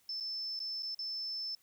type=tone with dropouts; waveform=sine; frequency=5280 Hz; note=E8; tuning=2 cents sharp; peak=-36 dBFS; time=0.09-1.55 s; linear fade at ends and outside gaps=2 ms; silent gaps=0.201-0.206 / 0.592-0.601 / 0.824-0.83 / 0.947-0.99 s; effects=white hiss -69 dBFS RMS until 1.62 s